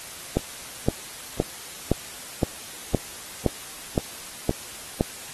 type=click train; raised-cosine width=2 ms; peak=-6 dBFS; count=10; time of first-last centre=0.37-5.009 s; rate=1.94 Hz; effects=white hiss -39 dBFS RMS until 5.33 s + AAC 32 kbps